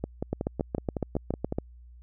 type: two click trains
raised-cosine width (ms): 2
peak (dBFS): -14 / -16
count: 10 / 9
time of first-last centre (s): 0.33-1.585 / 0.04-1.524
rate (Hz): 7.17 / 5.39
effects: added 60 Hz sine -47 dBFS peak until 2.02 s